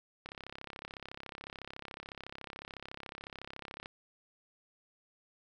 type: click train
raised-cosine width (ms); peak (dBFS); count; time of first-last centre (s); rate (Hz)
0.3; -27; 123; 0.26-3.859; 33.9
effects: 11-bit